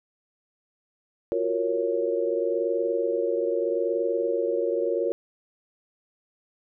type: chord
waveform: sine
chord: Gb major seventh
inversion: third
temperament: equal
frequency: 349.2 / 370 / 466.2 / 554.4 Hz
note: F4 / Gb4 / Bb4 / Db5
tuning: 0 / 0 / 0 / 0 cents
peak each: -29 / -32 / -26 / -28 dBFS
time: 1.32-5.12 s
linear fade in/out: 0 ms
effects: none